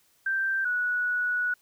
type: tone pair in turn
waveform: sine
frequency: 1568 / 1468.9 Hz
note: G6 / F#6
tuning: 0 / -13 cents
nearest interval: minor second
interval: 113 cents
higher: first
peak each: -24 dBFS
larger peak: neither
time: 0.26-0.65 / 0.65-1.54 s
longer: second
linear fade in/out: 5 ms
effects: white hiss -65 dBFS RMS until 1.61 s